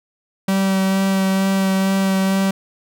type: tone with vibrato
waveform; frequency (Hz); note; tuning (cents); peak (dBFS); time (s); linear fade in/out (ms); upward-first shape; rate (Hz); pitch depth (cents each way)
45% pulse; 192.5; G3; -31; -15; 0.48-2.51; 5; sine; 2.2; 12
effects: none